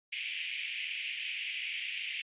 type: band-pass noise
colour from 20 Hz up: white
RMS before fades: -38 dBFS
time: 0.12-2.22 s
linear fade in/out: 10 ms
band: 2200 to 3000 Hz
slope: 48 dB/octave
effects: resampled to 8000 Hz